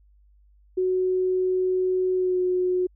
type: tone with pitch glide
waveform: sine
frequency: 370.1 to 364.4 Hz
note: F#4 to F#4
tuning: 0 to -26 cents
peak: -20 dBFS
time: 0.77-2.87 s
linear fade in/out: 10 ms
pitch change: -26 cents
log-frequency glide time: 2.15-2.39 s
effects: added 50 Hz sine -54 dBFS peak until 2.95 s